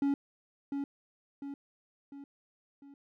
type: tone with echo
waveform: triangle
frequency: 280 Hz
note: C#4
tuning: 18 cents sharp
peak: -24 dBFS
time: 0.02-0.14 s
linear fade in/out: 2 ms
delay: 700 ms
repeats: 4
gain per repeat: -6 dB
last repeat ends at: 2.94 s
effects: none